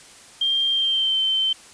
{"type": "tone with pitch glide", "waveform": "sine", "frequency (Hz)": [3185, 3096], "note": ["G7", "G7"], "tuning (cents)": [27, -22], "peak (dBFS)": -18, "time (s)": [0.41, 1.53], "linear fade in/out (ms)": 5, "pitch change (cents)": -49, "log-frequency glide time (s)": [0.7, 1.19], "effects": ["white hiss -46 dBFS RMS until 1.73 s", "resampled to 22050 Hz"]}